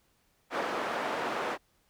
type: band-pass noise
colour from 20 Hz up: white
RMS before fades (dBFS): -33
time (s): 0.5-1.58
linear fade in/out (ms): 50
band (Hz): 310 to 1200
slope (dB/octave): 12
effects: pink hiss -70 dBFS RMS until 1.89 s